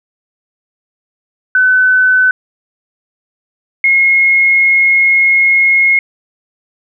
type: tone pair in turn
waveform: sine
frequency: 1510 / 2159 Hz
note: F#6 / C#7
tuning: +35 / -46 cents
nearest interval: tritone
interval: 619 cents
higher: second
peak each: -6 dBFS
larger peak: neither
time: 1.55-2.31 / 3.84-5.99 s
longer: second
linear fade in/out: 2 ms
effects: none